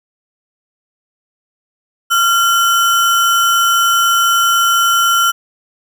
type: tone with sample-and-hold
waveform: sine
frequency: 1378 Hz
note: F6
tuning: 24 cents flat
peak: -9 dBFS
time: 2.1-5.32 s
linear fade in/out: 20 ms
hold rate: 4410 Hz
effects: none